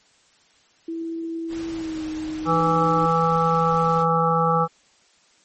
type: tone with pitch glide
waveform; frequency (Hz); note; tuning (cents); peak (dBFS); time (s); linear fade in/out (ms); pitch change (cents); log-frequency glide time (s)
sine; 329.6 to 312.5; E4 to D#4; 0 to +8; -26; 0.88-3.06; 5; -92; 1.71-2.03
type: noise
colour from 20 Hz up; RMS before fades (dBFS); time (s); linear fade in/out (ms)
pink; -40; 1.48-4.06; 50
type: harmonic tone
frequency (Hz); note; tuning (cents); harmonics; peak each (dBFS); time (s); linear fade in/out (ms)
164.81; E3; 0; 1 / 3 / 5 / 7 / 8; -23 / -23 / -23 / -23 / -23; 2.45-4.68; 50
effects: white hiss -58 dBFS RMS until 5.44 s + MP3 32 kbps